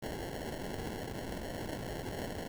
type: noise with sample-and-hold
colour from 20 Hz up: blue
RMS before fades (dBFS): -40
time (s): 0.02-2.48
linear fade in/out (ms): 10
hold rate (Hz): 1225
effects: none